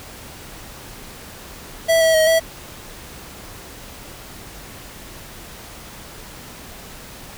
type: tone with pitch steps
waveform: square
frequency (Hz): 657 / 648 / 633 / 653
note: E5 / E5 / D#5 / E5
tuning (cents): -6 / -30 / +30 / -17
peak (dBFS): -13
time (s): 1.88-2.4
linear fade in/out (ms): 20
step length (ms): 130
effects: pink hiss -38 dBFS RMS until 7.37 s